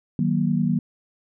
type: tone cluster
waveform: sine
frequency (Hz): 156.8 / 187.9 / 237.2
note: D#3 / F#3 / A#3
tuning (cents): +14 / +27 / +30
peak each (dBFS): -23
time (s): 0.19-0.79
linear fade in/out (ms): 2
effects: none